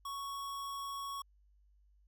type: tone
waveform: square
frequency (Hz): 1111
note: C#6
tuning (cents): +4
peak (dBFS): -40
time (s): 0.05-1.22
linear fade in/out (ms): 5
effects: added 50 Hz sine -64 dBFS peak until 2.07 s